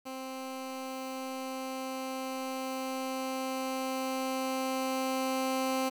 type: tone with level ramp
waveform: 15% pulse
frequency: 262.4 Hz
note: C4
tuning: 5 cents sharp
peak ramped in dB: -32 to -22 dBFS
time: 0.05-5.9 s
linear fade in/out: 20 ms
effects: 10-bit

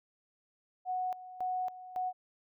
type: tone with tremolo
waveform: sine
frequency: 737 Hz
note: F#5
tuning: 7 cents flat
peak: -31 dBFS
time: 0.85-2.13 s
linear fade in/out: 50 ms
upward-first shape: square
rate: 1.8 Hz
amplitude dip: 80%
effects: none

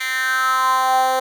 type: tone with high-pass filter sweep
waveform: 10% pulse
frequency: 260 Hz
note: C4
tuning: 11 cents flat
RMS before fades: -18 dBFS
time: 0-1.2 s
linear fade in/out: 10 ms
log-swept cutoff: 2200 to 600 Hz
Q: 5.2
effects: none

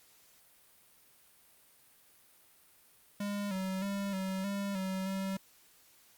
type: tone with pitch steps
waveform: square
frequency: 203.2 / 189.1 / 198.9 / 190 / 199.5 / 189.4 / 192.5 Hz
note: G#3 / F#3 / G3 / F#3 / G3 / F#3 / G3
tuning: -38 / +38 / +25 / +46 / +31 / +41 / -31 cents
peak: -34 dBFS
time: 3.2-5.37 s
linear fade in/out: 5 ms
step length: 310 ms
effects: white hiss -63 dBFS RMS until 6.17 s + Opus 48 kbps

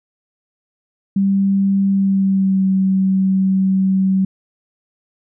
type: tone with pitch glide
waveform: sine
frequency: 196 to 190.75 Hz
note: G3 to G3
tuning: 0 to -47 cents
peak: -12 dBFS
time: 1.16-4.25 s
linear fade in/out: 5 ms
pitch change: -47 cents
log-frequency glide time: 1.89-2.66 s
effects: none

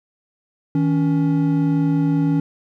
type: tone pair together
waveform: triangle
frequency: 159.6 / 281.2 Hz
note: D#3 / C#4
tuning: +44 / +25 cents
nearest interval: minor seventh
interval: 981 cents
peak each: -16 dBFS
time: 0.75-2.4 s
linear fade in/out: 2 ms
effects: none

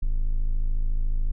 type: tone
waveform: triangle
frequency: 27 Hz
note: A0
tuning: 32 cents flat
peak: -18 dBFS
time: 0.02-1.32 s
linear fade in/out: 10 ms
effects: none

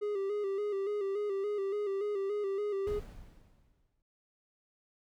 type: tone with vibrato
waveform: triangle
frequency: 403.1 Hz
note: G4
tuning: 48 cents sharp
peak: -29 dBFS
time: 0.01-3 s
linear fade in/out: 20 ms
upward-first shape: square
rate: 3.5 Hz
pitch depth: 52 cents each way
type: noise with exponential decay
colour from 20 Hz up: brown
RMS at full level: -39 dBFS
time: 2.87-4.02 s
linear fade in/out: 2 ms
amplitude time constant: 250 ms
effects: none

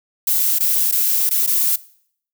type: noise with dropouts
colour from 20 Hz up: violet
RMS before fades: -17 dBFS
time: 0.27-1.76 s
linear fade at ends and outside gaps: 5 ms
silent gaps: 0.587-0.604 / 0.914-0.922 / 1.293-1.309 / 1.465-1.473 s
effects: noise-tail reverb RT60 0.6 s tail -20 dB re dry

